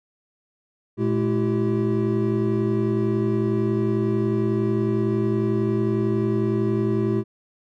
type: tone cluster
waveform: triangle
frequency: 117 / 213.4 / 334.8 / 385.8 Hz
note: A#2 / G#3 / E4 / G4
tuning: +7 / +47 / +27 / -28 cents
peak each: -23 dBFS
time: 0.97-7.24 s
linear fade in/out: 50 ms
effects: none